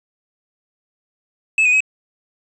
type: tone with pitch steps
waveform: triangle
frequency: 2602 / 2480 / 2547 Hz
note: E7 / D#7 / D#7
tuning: -23 / -6 / +40 cents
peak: -10 dBFS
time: 1.58-1.805 s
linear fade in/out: 2 ms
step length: 75 ms
effects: resampled to 22050 Hz + 8-bit